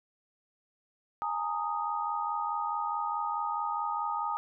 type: chord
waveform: sine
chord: Ab suspended second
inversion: none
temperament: equal with one note detuned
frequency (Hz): 830.6 / 915.3 / 1244.5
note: Ab5 / Bb5 / Eb6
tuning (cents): 0 / -32 / 0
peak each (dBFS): -35 / -34 / -33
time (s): 1.22-4.37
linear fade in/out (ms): 0
effects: none